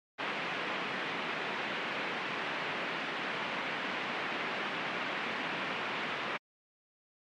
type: band-pass noise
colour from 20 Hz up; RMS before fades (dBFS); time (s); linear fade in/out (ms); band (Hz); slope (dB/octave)
white; -36; 0.18-6.38; 20; 160 to 2700; 24
effects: MP3 64 kbps